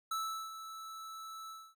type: tone with ADSR envelope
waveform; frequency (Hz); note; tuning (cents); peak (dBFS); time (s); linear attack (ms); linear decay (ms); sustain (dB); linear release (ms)
square; 1313; E6; -7; -34; 0.11-1.75; 6; 390; -11; 260
effects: none